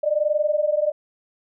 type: tone pair together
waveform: sine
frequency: 591 / 612.1 Hz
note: D5 / D#5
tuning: +11 / -28 cents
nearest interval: minor second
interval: 61 cents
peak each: -21 dBFS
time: 0.03-0.92 s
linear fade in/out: 10 ms
effects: none